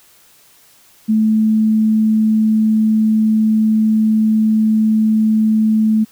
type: tone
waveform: sine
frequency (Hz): 217.9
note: A3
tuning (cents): -17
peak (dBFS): -10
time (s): 1.08-6.05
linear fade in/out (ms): 20
effects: white hiss -49 dBFS RMS until 6.11 s